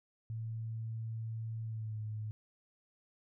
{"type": "tone with pitch glide", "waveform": "sine", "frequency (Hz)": [112.4, 107.7], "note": ["A2", "A2"], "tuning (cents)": [37, -37], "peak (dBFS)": -37, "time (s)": [0.3, 2.31], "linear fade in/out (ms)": 0, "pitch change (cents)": -74, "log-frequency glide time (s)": [1.62, 1.99], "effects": []}